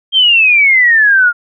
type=exponential sweep; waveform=sine; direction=down; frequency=3209 to 1396.9 Hz; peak=-5 dBFS; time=0.12-1.33 s; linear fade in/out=50 ms; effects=none